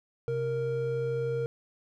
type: tone pair together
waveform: triangle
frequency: 130.81 / 465.8 Hz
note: C3 / A#4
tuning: 0 / -1 cents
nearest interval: octave + minor seventh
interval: 2199 cents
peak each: -31 / -27 dBFS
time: 0.28-1.46 s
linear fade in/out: 0 ms
effects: none